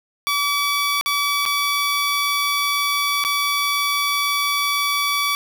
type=tone with dropouts; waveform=15% pulse; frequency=1146 Hz; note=D6; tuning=43 cents flat; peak=-12 dBFS; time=0.27-5.35 s; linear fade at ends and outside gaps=0 ms; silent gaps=1.011-1.06 / 1.454-1.461 / 3.239-3.249 s; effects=none